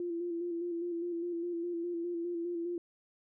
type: tone with vibrato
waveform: sine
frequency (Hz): 343.4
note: F4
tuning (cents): -29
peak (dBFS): -33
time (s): 0-2.78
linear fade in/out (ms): 2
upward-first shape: square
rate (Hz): 4.9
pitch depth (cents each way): 32
effects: none